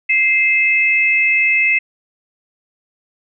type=tone pair together; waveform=sine; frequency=2093 / 2596 Hz; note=C7 / E7; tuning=0 / -27 cents; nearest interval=major third; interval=373 cents; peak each=-14 dBFS; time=0.09-1.79 s; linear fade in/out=10 ms; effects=none